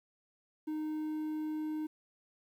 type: tone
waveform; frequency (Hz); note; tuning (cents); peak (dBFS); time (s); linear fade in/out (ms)
triangle; 308.7; D#4; -14; -32; 0.67-1.87; 10
effects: 11-bit